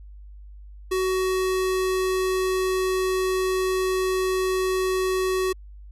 square tone, 374.2 Hz, F#4, 20 cents sharp, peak -22 dBFS, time 0.91-5.53 s, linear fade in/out 10 ms, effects added 50 Hz sine -40 dBFS peak until 5.91 s + resampled to 32000 Hz

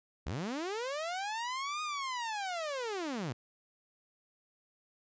sawtooth linear two-way sweep, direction up then down, 56.2 to 1244.5 to 107.8 Hz, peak -31 dBFS, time 0.26-3.33 s, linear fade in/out 10 ms, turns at 1.82 s, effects resampled to 16000 Hz

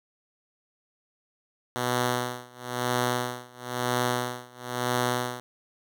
5% pulse tone with tremolo, 123.47 Hz, B2, in tune, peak -12 dBFS, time 1.76-5.4 s, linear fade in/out 0 ms, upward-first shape sine, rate 1 Hz, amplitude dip 95%, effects none

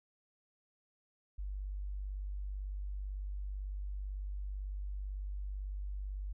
sine tone, 49 Hz, G1, in tune, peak -37 dBFS, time 1.38-6.33 s, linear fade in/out 10 ms, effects none

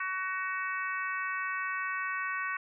harmonic tone, 375 Hz, F#4, 23 cents sharp, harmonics 3 / 4 / 5 / 6 / 7, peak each -36 / -36 / -37 / -41 / -43 dBFS, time 0-2.57 s, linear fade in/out 5 ms, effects none

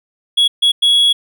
triangle tone bursts at uneven times, 3347 Hz, G#7, 13 cents sharp, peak -7 dBFS, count 3, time 0.37-0.48 / 0.62-0.72 / 0.82-1.13 s, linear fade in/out 10 ms, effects none

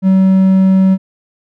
triangle tone, 190 Hz, F#3, 46 cents sharp, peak -4 dBFS, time 0.02-0.98 s, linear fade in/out 50 ms, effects none

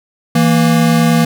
square tone pair together, 164.16 / 233.1 Hz, E3 / A#3, -7 / 0 cents, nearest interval tritone, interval 607 cents, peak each -12 dBFS, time 0.35-1.25 s, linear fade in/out 5 ms, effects none

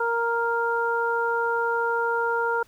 harmonic tone, 466.2 Hz, A#4, in tune, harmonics 1 / 2 / 3, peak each -26 / -26 / -26 dBFS, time 0-2.63 s, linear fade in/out 5 ms, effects pink hiss -58 dBFS RMS until 2.67 s

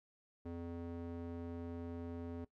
square tone with band-pass filter, 85 Hz, F2, 46 cents flat, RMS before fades -45 dBFS, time 0.45-2.45 s, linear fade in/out 10 ms, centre 330 Hz, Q 1.2, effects noise-tail reverb RT60 0.1 s tail -17 dB re dry

